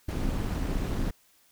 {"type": "noise with amplitude modulation", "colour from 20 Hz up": "brown", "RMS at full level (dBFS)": -26, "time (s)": [0.08, 1.11], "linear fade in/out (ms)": 10, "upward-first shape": "sine", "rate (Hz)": 231, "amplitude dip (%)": 70, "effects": ["white hiss -63 dBFS RMS until 1.51 s"]}